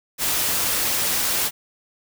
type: noise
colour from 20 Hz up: white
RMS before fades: -22 dBFS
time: 0.18-1.51 s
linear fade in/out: 50 ms
effects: none